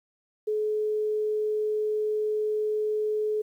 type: tone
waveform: sine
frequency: 426.9 Hz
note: G#4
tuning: 48 cents sharp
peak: -24 dBFS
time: 0.47-3.42 s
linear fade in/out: 10 ms
effects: 10-bit